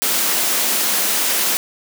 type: high-pass noise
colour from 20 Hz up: white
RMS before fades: -18 dBFS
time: 0.02-1.57 s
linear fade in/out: 0 ms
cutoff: 180 Hz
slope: 96 dB/octave
effects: none